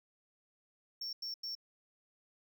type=tone bursts; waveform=triangle; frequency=5460 Hz; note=F8; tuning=40 cents flat; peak=-37 dBFS; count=3; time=1.01-1.552 s; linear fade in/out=5 ms; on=120 ms; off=91 ms; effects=none